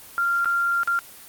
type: tone with dropouts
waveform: sine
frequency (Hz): 1388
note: F6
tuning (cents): -11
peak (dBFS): -19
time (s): 0.18-0.99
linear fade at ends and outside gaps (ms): 0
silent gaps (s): 0.446-0.457 / 0.833-0.875
effects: white hiss -44 dBFS RMS until 1.28 s + Opus 24 kbps